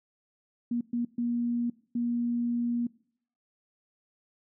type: tone bursts at uneven times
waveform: sine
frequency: 238.3 Hz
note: A#3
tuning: 38 cents sharp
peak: -26 dBFS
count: 4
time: 0.71-0.81 / 0.93-1.05 / 1.18-1.7 / 1.95-2.87 s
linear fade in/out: 5 ms
effects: noise-tail reverb RT60 0.6 s tail -22 dB re dry